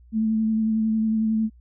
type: tone with vibrato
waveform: sine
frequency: 220 Hz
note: A3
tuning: in tune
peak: -19 dBFS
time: 0.12-1.5 s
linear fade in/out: 50 ms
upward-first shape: sine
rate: 11 Hz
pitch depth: 19 cents each way
effects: added 60 Hz sine -48 dBFS peak until 1.6 s